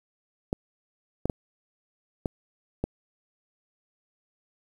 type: clicks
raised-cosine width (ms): 2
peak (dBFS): -13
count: 5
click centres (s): 0.529 / 1.256 / 1.298 / 2.258 / 2.84
effects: 8-bit